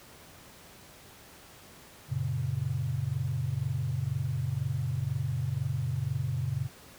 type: chord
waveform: sine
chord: F# major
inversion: none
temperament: equal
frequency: 92.5 / 116.54 / 138.59 Hz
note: F#2 / A#2 / C#3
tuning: 0 / 0 / 0 cents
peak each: -35 / -32 / -31 dBFS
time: 2.08-6.69 s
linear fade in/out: 50 ms
effects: pink hiss -52 dBFS RMS until 6.98 s + high-pass 60 Hz 12 dB/octave